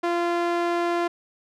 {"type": "tone with band-pass filter", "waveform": "sawtooth", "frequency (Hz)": 344.9, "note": "F4", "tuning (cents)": -22, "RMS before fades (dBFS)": -24, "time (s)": [0.03, 1.08], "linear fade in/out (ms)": 10, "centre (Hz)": 800, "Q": 0.58, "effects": []}